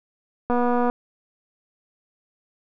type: click train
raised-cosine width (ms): 1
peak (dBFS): -10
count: 98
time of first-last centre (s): 0.5-0.899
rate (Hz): 243
effects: none